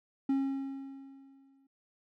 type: tone with exponential decay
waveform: triangle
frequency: 271.7 Hz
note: C#4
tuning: 35 cents flat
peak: -23 dBFS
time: 0.29-1.67 s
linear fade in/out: 5 ms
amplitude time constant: 300 ms
effects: none